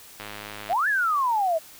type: click train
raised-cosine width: 0.3 ms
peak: -20 dBFS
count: 56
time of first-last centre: 0.2-0.729 s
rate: 104 Hz
type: exponential two-way sweep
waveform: sine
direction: up then down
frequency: 622.3 to 1762 to 622.3 Hz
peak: -20 dBFS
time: 0.69-1.59 s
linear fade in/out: 20 ms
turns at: 0.88 s
effects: white hiss -47 dBFS RMS until 1.79 s